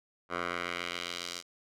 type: tone with band-pass filter sweep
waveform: 10% pulse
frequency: 87.31 Hz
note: F2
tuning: in tune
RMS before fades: -37 dBFS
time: 0.29-1.43 s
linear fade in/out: 50 ms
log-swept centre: 1200 to 5400 Hz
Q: 1.3
effects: none